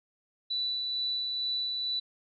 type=tone with tremolo; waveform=sine; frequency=3966 Hz; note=B7; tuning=7 cents sharp; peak=-28 dBFS; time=0.5-2 s; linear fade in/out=10 ms; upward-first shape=sine; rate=2.2 Hz; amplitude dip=25%; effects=none